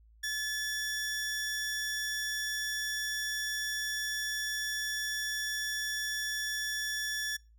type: tone pair together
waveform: 35% pulse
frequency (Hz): 1726 / 5588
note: A6 / F8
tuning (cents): -34 / 0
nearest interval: octave + minor sixth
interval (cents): 2034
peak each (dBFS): -31 / -36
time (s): 0.23-7.37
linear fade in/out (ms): 10
effects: noise-tail reverb RT60 0.3 s tail -25 dB re dry + added 55 Hz sine -57 dBFS peak until 7.58 s